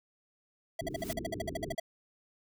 square tone bursts, 660 Hz, E5, 2 cents sharp, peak -32 dBFS, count 14, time 0.79-1.799 s, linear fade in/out 5 ms, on 21 ms, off 55 ms
white low-pass noise, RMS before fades -41 dBFS, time 0.81-1.75 s, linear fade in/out 10 ms, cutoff 430 Hz, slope 96 dB/octave
white noise with exponential growth, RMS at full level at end -37 dBFS, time 0.9-1.13 s, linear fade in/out 5 ms, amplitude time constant 49 ms
effects none

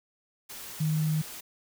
sine tone in noise, 155.56 Hz, D#3, in tune, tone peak -24 dBFS, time 0.8-1.22 s, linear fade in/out 10 ms, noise white, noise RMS -42 dBFS, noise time 0.49-1.41 s, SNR +15 dB, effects none

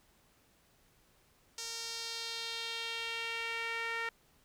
sawtooth tone with band-pass filter sweep, 459.4 Hz, A#4, 25 cents flat, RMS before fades -39 dBFS, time 1.58-4.09 s, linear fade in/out 2 ms, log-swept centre 5900 to 1900 Hz, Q 2.2, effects pink hiss -68 dBFS RMS until 4.44 s

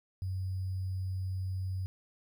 sine tone with sample-and-hold, 93.7 Hz, F#2, 22 cents sharp, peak -32 dBFS, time 0.22-1.86 s, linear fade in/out 0 ms, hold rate 4900 Hz, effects none

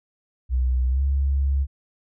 sine tone with pitch glide, 63.1 to 68.81 Hz, B1 to C#2, +38 to -12 cents, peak -18 dBFS, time 0.49-1.67 s, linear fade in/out 50 ms, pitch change +150 cents, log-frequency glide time 0.89-1.02 s, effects none

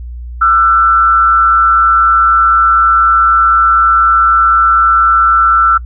sine tone with frequency modulation, 1342 Hz, E6, 31 cents sharp, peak -5 dBFS, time 0.41-5.78 s, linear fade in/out 10 ms, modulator 129 Hz, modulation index 0.53, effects noise-tail reverb RT60 0.1 s tail -24 dB re dry + added 60 Hz sine -22 dBFS peak until 5.85 s

